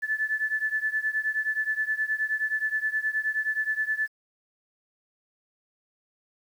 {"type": "beating tone pair", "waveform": "sine", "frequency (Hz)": [1738, 1747.5], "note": ["A6", "A6"], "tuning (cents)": [-22, -12], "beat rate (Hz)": 9.5, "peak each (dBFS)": [-27, -29], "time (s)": [0.02, 4.08], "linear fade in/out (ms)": 20, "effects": ["9-bit"]}